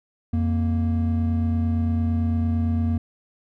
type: tone pair together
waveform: triangle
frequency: 87.31 / 233.1 Hz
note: F2 / A#3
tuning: 0 / 0 cents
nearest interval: octave + perfect fourth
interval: 1700 cents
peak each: -19 / -22 dBFS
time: 0.33-2.98 s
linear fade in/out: 5 ms
effects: none